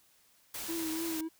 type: noise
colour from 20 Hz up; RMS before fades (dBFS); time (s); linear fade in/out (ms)
white; -40; 0.54-1.21; 5
type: tone with vibrato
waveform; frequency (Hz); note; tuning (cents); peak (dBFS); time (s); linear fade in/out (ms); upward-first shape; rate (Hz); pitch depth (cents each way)
triangle; 325; E4; -24; -32; 0.68-1.29; 20; triangle; 3.4; 55
effects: white hiss -66 dBFS RMS until 1.39 s